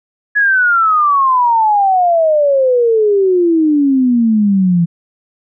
sine exponential sweep, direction down, 1700 to 166.7 Hz, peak -8 dBFS, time 0.35-4.86 s, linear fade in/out 20 ms, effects none

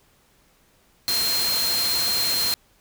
sine tone in noise, 4186 Hz, C8, in tune, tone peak -22 dBFS, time 1.08-2.54 s, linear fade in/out 0 ms, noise white, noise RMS -26 dBFS, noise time 1.08-2.54 s, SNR +1 dB, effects pink hiss -60 dBFS RMS until 2.8 s

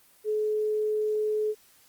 sine tone, 427.5 Hz, A4, 50 cents flat, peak -24 dBFS, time 0.24-1.55 s, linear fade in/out 50 ms, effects white hiss -59 dBFS RMS until 1.88 s + Opus 24 kbps

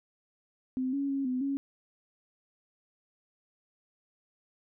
sine tone with pitch steps, 258 / 278.9 / 274.4 / 253.8 / 276.6 Hz, C4 / C#4 / C#4 / B3 / C#4, -24 / +11 / -17 / +47 / -4 cents, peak -28 dBFS, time 0.77-1.57 s, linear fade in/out 0 ms, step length 160 ms, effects none

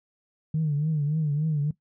sine tone with vibrato, 151.4 Hz, D#3, 47 cents flat, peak -21 dBFS, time 0.54-1.71 s, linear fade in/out 5 ms, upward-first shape triangle, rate 3.5 Hz, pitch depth 110 cents each way, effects noise-tail reverb RT60 0.1 s tail -18 dB re dry + tanh soft clip ceiling -18 dBFS

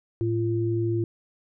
sine tone pair together, 111.11 / 343.1 Hz, A2 / F4, +17 / -31 cents, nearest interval octave + minor sixth, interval 1952 cents, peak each -25 dBFS, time 0.21-1.04 s, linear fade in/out 0 ms, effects none

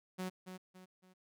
sawtooth tone with echo, 185 Hz, F#3, in tune, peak -34 dBFS, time 0.18-0.3 s, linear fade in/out 20 ms, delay 280 ms, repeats 3, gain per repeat -8 dB, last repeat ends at 1.14 s, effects none

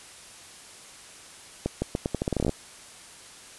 accelerating click train, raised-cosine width 2 ms, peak -12 dBFS, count 15, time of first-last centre 1.66-2.494 s, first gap 160 ms, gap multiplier 0.82, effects white hiss -47 dBFS RMS until 3.58 s + resampled to 24000 Hz

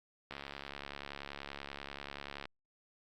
click train, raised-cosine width 0.3 ms, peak -26 dBFS, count 152, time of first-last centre 0.31-2.455 s, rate 70.4 Hz, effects Opus 48 kbps

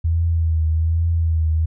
sine tone with vibrato, 81.5 Hz, E2, 19 cents flat, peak -15 dBFS, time 0.04-1.66 s, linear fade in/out 10 ms, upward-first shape triangle, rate 1.2 Hz, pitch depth 54 cents each way, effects none

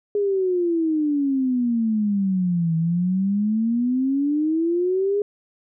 sine exponential two-way sweep, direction down then up, 415 to 161.3 to 415 Hz, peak -18 dBFS, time 0.15-5.22 s, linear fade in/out 2 ms, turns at 2.76 s, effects none

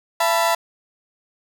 35% pulse chord, E suspended fourth, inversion none, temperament equal with one note detuned, 672.3 / 880 / 987.8 Hz, E5 / A5 / B5, +34 / 0 / 0 cents, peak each -18 / -22 / -19 dBFS, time 0.2-0.55 s, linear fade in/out 5 ms, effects none

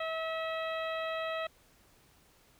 harmonic tone, 646 Hz, E5, 35 cents flat, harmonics 1 / 2 / 3 / 4 / 5 / 6, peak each -35 / -39 / -42 / -44 / -47 / -49 dBFS, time 0-1.47 s, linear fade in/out 5 ms, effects pink hiss -64 dBFS RMS until 2.59 s

